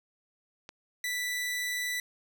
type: click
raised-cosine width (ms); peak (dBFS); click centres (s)
0.2; -26; 0.691
type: tone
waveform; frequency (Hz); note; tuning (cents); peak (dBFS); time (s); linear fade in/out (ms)
sawtooth; 1975.5; B6; 0; -27; 1.04-2; 2
effects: none